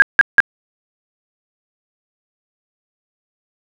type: tone bursts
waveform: sine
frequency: 1621 Hz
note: G#6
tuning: 42 cents flat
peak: -3 dBFS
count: 3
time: 0-0.403 s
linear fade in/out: 0 ms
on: 21 ms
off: 170 ms
effects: none